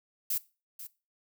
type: noise with echo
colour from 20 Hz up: violet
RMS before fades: -30 dBFS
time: 0.3-0.38 s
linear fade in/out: 5 ms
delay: 490 ms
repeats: 1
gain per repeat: -13 dB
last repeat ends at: 0.87 s
effects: noise-tail reverb RT60 0.3 s tail -19 dB re dry